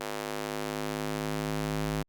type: tone with high-pass filter sweep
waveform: square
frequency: 52.1 Hz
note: G#1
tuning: 6 cents sharp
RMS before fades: -33 dBFS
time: 0-2.03 s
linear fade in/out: 10 ms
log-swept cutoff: 440 to 120 Hz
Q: 0.88
effects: Opus 48 kbps